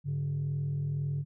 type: tone pair together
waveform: sine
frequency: 101.26 / 143.2 Hz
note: G#2 / D3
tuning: -43 / -43 cents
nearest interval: tritone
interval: 600 cents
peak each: -36 / -28 dBFS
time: 0.04-1.25 s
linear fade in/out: 50 ms
effects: tanh soft clip ceiling -26 dBFS